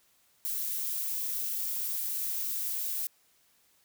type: noise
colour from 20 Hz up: violet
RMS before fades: -33 dBFS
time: 0.45-3.07 s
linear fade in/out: 0 ms
effects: white hiss -67 dBFS RMS until 3.84 s